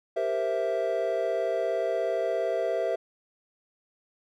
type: chord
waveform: triangle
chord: C dominant seventh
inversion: second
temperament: equal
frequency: 392 / 466.2 / 523.3 / 659.3 Hz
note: G4 / Bb4 / C5 / E5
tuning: 0 / 0 / 0 / 0 cents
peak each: -31 / -30 / -30 / -26 dBFS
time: 0.16-2.96 s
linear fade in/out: 10 ms
effects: none

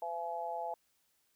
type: harmonic tone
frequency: 169.5 Hz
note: E3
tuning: 49 cents sharp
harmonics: 3 / 4 / 5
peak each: -44 / -39 / -39 dBFS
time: 0.02-0.74 s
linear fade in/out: 2 ms
effects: white hiss -75 dBFS RMS until 1.35 s

